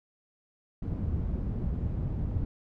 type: low-pass noise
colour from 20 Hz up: white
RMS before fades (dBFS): -31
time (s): 0.82-2.45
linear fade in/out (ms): 5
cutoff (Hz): 120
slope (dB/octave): 12
effects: none

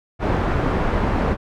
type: low-pass noise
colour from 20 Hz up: pink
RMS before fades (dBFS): -20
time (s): 0.19-1.37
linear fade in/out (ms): 50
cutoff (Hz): 1300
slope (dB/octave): 12
effects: none

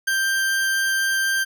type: tone with ADSR envelope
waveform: 40% pulse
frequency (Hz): 1576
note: G6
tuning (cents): +9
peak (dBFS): -16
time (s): 0.07-1.45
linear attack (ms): 10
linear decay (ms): 14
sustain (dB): -2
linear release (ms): 24
effects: none

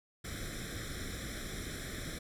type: noise with comb filter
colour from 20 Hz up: pink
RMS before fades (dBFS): -41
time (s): 0.24-2.19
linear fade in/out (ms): 10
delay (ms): 0.54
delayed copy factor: +1
effects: low-pass 12000 Hz 12 dB/octave

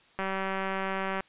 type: click train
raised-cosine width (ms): 0.5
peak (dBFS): -17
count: 196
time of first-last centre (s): 0.19-1.206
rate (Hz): 192
effects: white hiss -60 dBFS RMS until 1.28 s + resampled to 8000 Hz

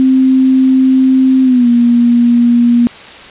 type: tone with pitch glide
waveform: sine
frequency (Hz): 261.6 to 238.5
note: C4 to A#3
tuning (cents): 0 to +40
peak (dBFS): -5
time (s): 0-2.87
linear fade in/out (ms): 0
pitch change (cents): -160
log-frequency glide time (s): 1.43-1.68
effects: white hiss -32 dBFS RMS until 3.3 s + resampled to 8000 Hz

